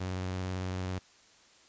sawtooth tone with vibrato, 92.5 Hz, F#2, in tune, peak -29 dBFS, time 0-0.99 s, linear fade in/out 10 ms, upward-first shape square, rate 18 Hz, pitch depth 25 cents each way, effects white hiss -60 dBFS RMS until 1.68 s + resampled to 16000 Hz

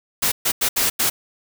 white noise bursts at uneven times, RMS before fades -19 dBFS, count 5, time 0.22-0.32 / 0.45-0.52 / 0.61-0.69 / 0.76-0.9 / 0.99-1.1 s, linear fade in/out 10 ms, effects none

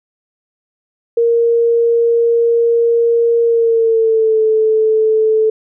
sine tone with pitch glide, 466.2 to 437.5 Hz, A#4 to A4, 0 to -10 cents, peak -9 dBFS, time 1.17-5.5 s, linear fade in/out 5 ms, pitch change -110 cents, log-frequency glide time 3.43-4.41 s, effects none

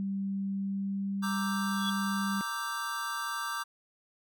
sine tone with pitch glide, 196 to 198.16 Hz, G3 to G3, 0 to +19 cents, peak -30 dBFS, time 0-2.41 s, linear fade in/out 0 ms, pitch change +19 cents, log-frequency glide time 0.54-1.58 s
square chord, E half-diminished seventh, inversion second, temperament equal, 932.3 / 1174.7 / 1318.5 / 1568 Hz, Bb5 / D6 / E6 / G6, 0 / 0 / 0 / 0 cents, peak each -42 / -37 / -42 / -38 dBFS, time 1.22-3.64 s, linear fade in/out 20 ms
sine tone with exponential growth, 3400 Hz, G#7, 40 cents sharp, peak -29 dBFS, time 1.67-1.9 s, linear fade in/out 5 ms, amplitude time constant 48 ms
effects none

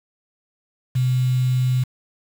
sine tone with quantisation, 127.2 Hz, C3, 48 cents flat, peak -16 dBFS, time 0.95-1.84 s, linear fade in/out 10 ms, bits 6, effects none

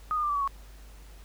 sine tone with pitch steps, 1244.5 / 1215.4 / 1186.9 / 1159.1 / 1132 / 1105.5 Hz, D#6 / D#6 / D6 / D6 / C#6 / C#6, 0 / -41 / +18 / -23 / +36 / -5 cents, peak -25 dBFS, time 0.11-0.476 s, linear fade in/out 0 ms, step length 61 ms, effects added 50 Hz sine -46 dBFS peak until 1.24 s + pink hiss -56 dBFS RMS until 1.24 s

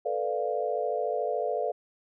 sine chord, B half-diminished seventh, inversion third, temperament equal, 440 / 493.9 / 587.3 / 698.5 Hz, A4 / B4 / D5 / F5, 0 / 0 / 0 / 0 cents, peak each -32 dBFS, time 0.05-1.72 s, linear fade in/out 10 ms, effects none

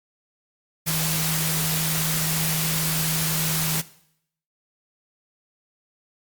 sine tone in noise, 159 Hz, D#3, 38 cents sharp, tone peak -26 dBFS, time 0.86-3.82 s, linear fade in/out 20 ms, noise white, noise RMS -25 dBFS, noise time 0.86-3.82 s, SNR -4 dB, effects noise-tail reverb RT60 0.7 s tail -18 dB re dry + Opus 48 kbps

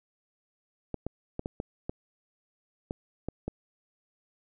clicks, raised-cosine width 2 ms, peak -19 dBFS, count 9, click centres 0.943 / 1.066 / 1.394 / 1.459 / 1.601 / 1.895 / 2.909 / 3.286 / 3.48 s, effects none

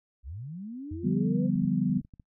sine linear sweep, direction up, 52 to 523.3 Hz, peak -36 dBFS, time 0.23-1.5 s, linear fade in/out 50 ms
sine tone with exponential decay, 87.31 Hz, F2, in tune, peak -33 dBFS, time 0.91-1.47 s, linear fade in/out 5 ms, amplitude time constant 120 ms
sine chord, G dominant seventh, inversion second, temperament equal, 146.83 / 174.61 / 196 / 246.9 Hz, D3 / F3 / G3 / B3, 0 / 0 / 0 / 0 cents, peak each -31 / -29 / -28 / -29 dBFS, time 1.03-2.01 s, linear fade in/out 20 ms
clicks, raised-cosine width 5 ms, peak -35 dBFS, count 9, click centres 1.56 / 1.621 / 1.651 / 1.897 / 1.974 / 2.013 / 2.049 / 2.138 / 2.198 s
effects noise-tail reverb RT60 0.1 s tail -26 dB re dry

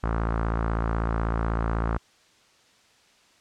sawtooth tone with low-pass filter, 56.1 Hz, A1, 34 cents sharp, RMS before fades -26 dBFS, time 0.03-1.98 s, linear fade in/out 10 ms, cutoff 1300 Hz, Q 2.6, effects white hiss -59 dBFS RMS until 3.4 s + low-pass 6000 Hz 12 dB/octave

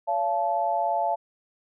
sine tone cluster, 566 / 686 / 869 Hz, C#5 / F5 / A5, +36 / -31 / -22 cents, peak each -31 / -25 / -26 dBFS, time 0.07-1.16 s, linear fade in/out 20 ms, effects none

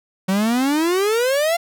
45% pulse exponential sweep, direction up, 185 to 698.5 Hz, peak -16 dBFS, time 0.28-1.57 s, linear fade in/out 10 ms, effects none

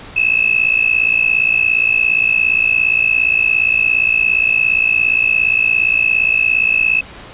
sine tone with amplitude modulation, 2600 Hz, E7, 24 cents flat, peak -7 dBFS, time 0.16-7.01 s, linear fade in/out 10 ms, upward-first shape sine, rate 57.3 Hz, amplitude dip 90%, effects pink hiss -35 dBFS RMS until 7.33 s + resampled to 8000 Hz

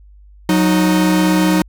45% pulse tone pair together, 183.25 / 311.1 Hz, F#3 / D#4, -16 / 0 cents, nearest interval major sixth, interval 916 cents, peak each -14 dBFS, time 0.49-1.62 s, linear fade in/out 2 ms, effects added 50 Hz sine -40 dBFS peak until 1.68 s

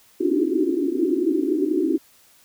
white band-pass noise, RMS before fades -21 dBFS, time 0.2-1.98 s, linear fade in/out 10 ms, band 270 to 380 Hz, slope 96 dB/octave, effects white hiss -55 dBFS RMS until 2.44 s

